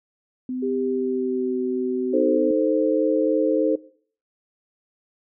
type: tone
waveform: sine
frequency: 254.9 Hz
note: C4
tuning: 45 cents flat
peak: -25 dBFS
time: 0.49-2.51 s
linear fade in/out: 2 ms
type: tone with pitch glide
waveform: sine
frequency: 397.1 to 378.3 Hz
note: G4 to F#4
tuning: +22 to +38 cents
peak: -23 dBFS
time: 0.62-2.37 s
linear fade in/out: 10 ms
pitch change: -84 cents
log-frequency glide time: 0.76-1.56 s
type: chord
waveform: sine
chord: A diminished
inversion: second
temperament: equal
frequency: 311.1 / 440 / 523.3 Hz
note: Eb4 / A4 / C5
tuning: 0 / 0 / 0 cents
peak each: -22 dBFS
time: 2.13-3.76 s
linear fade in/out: 10 ms
effects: noise-tail reverb RT60 0.5 s tail -19 dB re dry